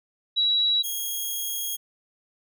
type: tone pair in turn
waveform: sine / 5% pulse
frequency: 3896 / 3276 Hz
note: B7 / G#7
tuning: -24 / -24 cents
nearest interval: minor third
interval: 300 cents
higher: first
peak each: -19 dBFS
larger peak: neither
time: 0.36-0.83 / 0.83-1.77 s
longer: second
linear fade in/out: 20 ms
effects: none